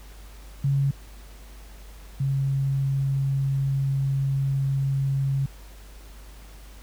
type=tone pair in turn; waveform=sine; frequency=138.59 / 136.6 Hz; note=C#3 / C#3; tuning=0 / -25 cents; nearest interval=unison; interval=25 cents; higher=first; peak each=-19 / -21 dBFS; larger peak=first; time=0.64-0.91 / 2.2-5.46 s; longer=second; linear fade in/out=5 ms; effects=added 50 Hz sine -42 dBFS peak until 6.82 s + pink hiss -51 dBFS RMS until 6.82 s